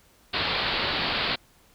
white low-pass noise, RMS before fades -27 dBFS, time 0.33-1.36 s, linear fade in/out 10 ms, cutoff 4600 Hz, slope 96 dB/octave, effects pink hiss -59 dBFS RMS until 1.74 s

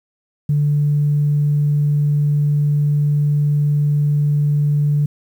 sine tone, 146.6 Hz, D3, 3 cents flat, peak -12 dBFS, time 0.49-5.06 s, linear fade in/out 5 ms, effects tanh soft clip ceiling -8 dBFS + 8-bit

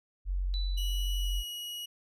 sine tone, 45.96 Hz, F#1, 11 cents flat, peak -28 dBFS, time 0.25-1.44 s, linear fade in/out 50 ms
sine tone with exponential decay, 3969 Hz, B7, 8 cents sharp, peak -36 dBFS, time 0.54-1.42 s, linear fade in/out 0 ms, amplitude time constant 190 ms
40% pulse tone with pitch glide, 2937 to 2905 Hz, F#7 to F#7, -13 to -32 cents, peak -36 dBFS, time 0.77-1.86 s, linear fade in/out 10 ms, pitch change -19 cents, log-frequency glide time 1.17-1.46 s
effects none

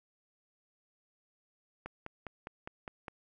click train, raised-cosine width 0.5 ms, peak -26 dBFS, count 7, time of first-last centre 1.86-3.082 s, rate 4.91 Hz, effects none

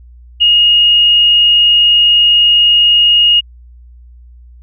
sine tone, 2864 Hz, F7, 43 cents sharp, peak -5 dBFS, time 0.4-3.41 s, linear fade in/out 20 ms, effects added 60 Hz sine -35 dBFS peak until 4.62 s

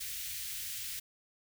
white band-stop noise, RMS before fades -40 dBFS, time 0-1 s, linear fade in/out 10 ms, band 120 to 1900 Hz, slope 24 dB/octave, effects none

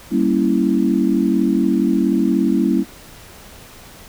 sine chord, G diminished seventh, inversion none, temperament equal, 196 / 233.1 / 277.2 / 329.6 Hz, G3 / Bb3 / Db4 / Fb4, 0 / 0 / 0 / 0 cents, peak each -19 dBFS, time 0.1-2.85 s, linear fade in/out 50 ms, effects pink hiss -41 dBFS RMS until 4.08 s

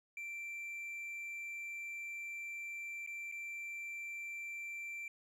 triangle tone with dropouts, 2349 Hz, D7, in tune, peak -40 dBFS, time 0.17-5.08 s, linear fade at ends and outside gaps 2 ms, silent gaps 3.064-3.073 / 3.316-3.322 s, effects none

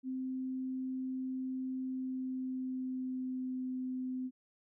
sine tone with pitch glide, 259.6 to 256.2 Hz, C4 to C4, -13 to -36 cents, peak -35 dBFS, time 0.03-4.31 s, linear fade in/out 50 ms, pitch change -23 cents, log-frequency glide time 1.79-3.65 s, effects none

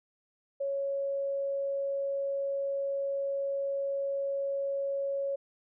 sine tone, 554 Hz, C#5, 1 cent flat, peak -29 dBFS, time 0.6-5.36 s, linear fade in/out 10 ms, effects none

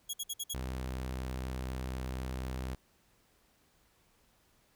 15% pulse tone bursts, 3322 Hz, G#7, in tune, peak -27 dBFS, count 5, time 0.09-0.54 s, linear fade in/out 10 ms, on 46 ms, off 55 ms
sawtooth tone, 64.1 Hz, C2, 35 cents flat, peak -32 dBFS, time 0.54-2.75 s, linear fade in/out 5 ms
effects pink hiss -69 dBFS RMS until 4.75 s

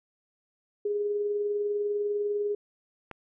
sine tone with tremolo, 412.5 Hz, G#4, 12 cents flat, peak -24 dBFS, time 0.85-2.55 s, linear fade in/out 5 ms, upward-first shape triangle, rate 20 Hz, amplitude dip 40%
click, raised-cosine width 0.5 ms, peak -24 dBFS, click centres 3.113 s
effects none

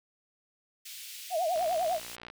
pink high-pass noise, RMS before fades -44 dBFS, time 0.85-2.16 s, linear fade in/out 10 ms, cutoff 2500 Hz, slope 24 dB/octave
sine tone with vibrato, 680 Hz, F5, 46 cents flat, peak -26 dBFS, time 1.3-2 s, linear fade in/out 50 ms, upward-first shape triangle, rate 10 Hz, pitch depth 190 cents each way
click train, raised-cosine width 0.3 ms, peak -28 dBFS, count 45, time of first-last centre 1.56-2.301 s, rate 59.4 Hz
effects none

